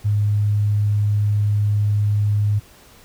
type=tone; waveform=sine; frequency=103.83 Hz; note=G#2; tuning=in tune; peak=-15 dBFS; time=0.04-2.6 s; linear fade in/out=20 ms; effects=pink hiss -48 dBFS RMS until 3.04 s